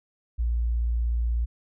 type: tone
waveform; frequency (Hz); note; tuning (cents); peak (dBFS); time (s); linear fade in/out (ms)
sine; 58.27; A#1; 0; -22; 0.38-1.46; 20
effects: none